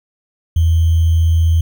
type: tone with sample-and-hold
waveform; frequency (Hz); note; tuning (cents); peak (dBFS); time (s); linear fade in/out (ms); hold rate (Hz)
sine; 82.41; E2; 0; -9; 0.56-1.61; 5; 3150
effects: none